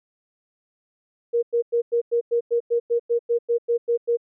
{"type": "tone bursts", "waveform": "sine", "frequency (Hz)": 471.2, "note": "A#4", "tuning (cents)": 19, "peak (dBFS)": -17, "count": 15, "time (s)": [1.33, 4.172], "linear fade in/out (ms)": 20, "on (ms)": 98, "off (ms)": 98, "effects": []}